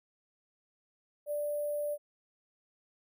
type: tone with sample-and-hold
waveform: sine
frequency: 589 Hz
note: D5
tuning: 5 cents sharp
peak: -31 dBFS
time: 1.26-1.98 s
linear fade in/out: 50 ms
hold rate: 11025 Hz
effects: none